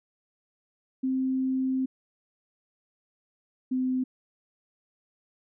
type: tone pair in turn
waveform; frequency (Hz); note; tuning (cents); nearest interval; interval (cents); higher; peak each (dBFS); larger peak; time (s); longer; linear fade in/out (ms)
sine; 261.6 / 257; C4 / C4; 0 / -31; unison; 31; first; -24; neither; 1.03-1.86 / 3.71-4.04; first; 10
effects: none